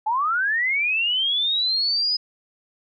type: linear sweep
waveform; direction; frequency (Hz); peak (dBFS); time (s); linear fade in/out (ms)
sine; up; 830.6 to 5040; -19; 0.06-2.17; 10
effects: none